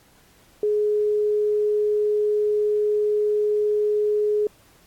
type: tone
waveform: sine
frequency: 420 Hz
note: G#4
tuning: 19 cents sharp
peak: -18 dBFS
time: 0.63-4.47 s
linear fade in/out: 2 ms
effects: pink hiss -56 dBFS RMS until 4.86 s + AAC 64 kbps